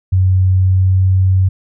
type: tone with pitch glide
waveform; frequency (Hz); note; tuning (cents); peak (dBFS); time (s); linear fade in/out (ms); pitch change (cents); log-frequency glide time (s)
sine; 93.3 to 94.06; F#2 to F#2; +15 to +29; -8; 0.12-1.49; 10; +14; 0.49-1.05
effects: none